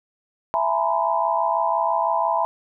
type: tone cluster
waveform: sine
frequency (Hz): 666 / 843 / 947 / 1013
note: E5 / G#5 / A#5 / B5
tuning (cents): +18 / +26 / +27 / +44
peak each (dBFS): -24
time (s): 0.54-2.45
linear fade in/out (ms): 0
effects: none